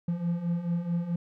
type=beating tone pair; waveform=triangle; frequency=168.6 / 173.2 Hz; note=E3 / F3; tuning=+39 / -14 cents; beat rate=4.6 Hz; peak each=-31 / -26 dBFS; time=0.08-1.16 s; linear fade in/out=5 ms; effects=none